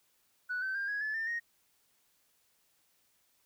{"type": "tone with pitch steps", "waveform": "sine", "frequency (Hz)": [1480, 1538.4, 1599.1, 1662.2, 1727.8, 1796, 1866.8], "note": ["F#6", "G6", "G6", "G#6", "A6", "A6", "A#6"], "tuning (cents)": [0, -33, 34, 1, -32, 35, 2], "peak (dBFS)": -31, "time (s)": [0.49, 1.4], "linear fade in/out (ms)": 20, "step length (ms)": 130, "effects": ["tanh soft clip ceiling -29 dBFS", "white hiss -72 dBFS RMS until 3.45 s"]}